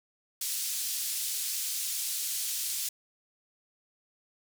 white band-pass noise, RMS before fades -33 dBFS, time 0.41-2.89 s, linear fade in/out 5 ms, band 4000 to 13000 Hz, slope 12 dB/octave, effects none

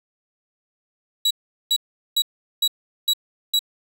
40% pulse tone bursts, 3900 Hz, B7, 23 cents flat, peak -15 dBFS, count 6, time 1.25-3.592 s, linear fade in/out 5 ms, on 57 ms, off 400 ms, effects 9-bit

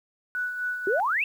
sine tone with tremolo, 1480 Hz, F#6, in tune, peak -25 dBFS, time 0.35-1 s, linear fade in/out 0 ms, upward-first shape sine, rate 3.9 Hz, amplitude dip 50%
sine exponential sweep, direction up, 363.8 to 2756 Hz, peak -22 dBFS, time 0.87-1.24 s, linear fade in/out 2 ms
effects 9-bit

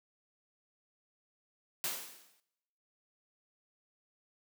white noise with exponential decay, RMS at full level -33 dBFS, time 1.84-2.4 s, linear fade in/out 0 ms, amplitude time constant 120 ms, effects noise-tail reverb RT60 1.0 s tail -23 dB re dry + high-pass 200 Hz 12 dB/octave

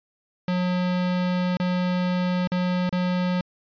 square tone with dropouts, 180.6 Hz, F#3, 42 cents flat, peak -22 dBFS, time 0.48-3.41 s, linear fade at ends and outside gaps 2 ms, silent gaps 1.57-1.599 / 2.474-2.518 / 2.893-2.926 s, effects resampled to 11025 Hz

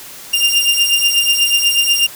sawtooth beating tone pair, 2794 / 2802.2 Hz, F7 / F7, 0 / +5 cents, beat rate 8.2 Hz, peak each -11 dBFS, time 0.33-2.07 s, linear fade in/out 10 ms, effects white hiss -34 dBFS RMS until 2.15 s

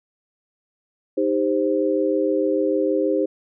sine chord, C minor, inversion first, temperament equal with one note detuned, 311.1 / 397.5 / 523.3 Hz, Eb4 / G4 / C5, 0 / +24 / 0 cents, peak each -22 dBFS, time 1.17-3.26 s, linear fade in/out 10 ms, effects none

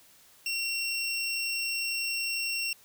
25% pulse tone, 2731 Hz, F7, 39 cents flat, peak -25 dBFS, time 0.46-2.73 s, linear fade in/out 2 ms, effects white hiss -58 dBFS RMS until 2.84 s

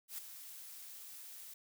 blue noise with ADSR envelope, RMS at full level -42 dBFS, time 0.08-1.54 s, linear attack 100 ms, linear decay 11 ms, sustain -9 dB, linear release 6 ms, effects none

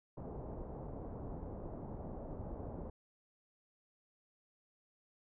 pink low-pass noise, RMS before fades -45 dBFS, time 0.17-2.9 s, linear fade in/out 5 ms, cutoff 800 Hz, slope 24 dB/octave, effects none

